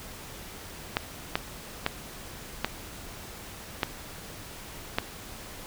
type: clicks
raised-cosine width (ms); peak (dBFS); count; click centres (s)
0.3; -8; 6; 0.969 / 1.355 / 1.864 / 2.646 / 3.832 / 4.985
effects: pink hiss -43 dBFS RMS until 5.66 s